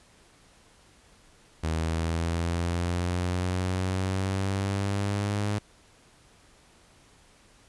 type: linear sweep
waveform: sawtooth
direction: up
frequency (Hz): 79.7 to 103.83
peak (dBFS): -22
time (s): 1.63-5.59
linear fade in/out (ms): 10
effects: pink hiss -58 dBFS RMS until 7.68 s + resampled to 24000 Hz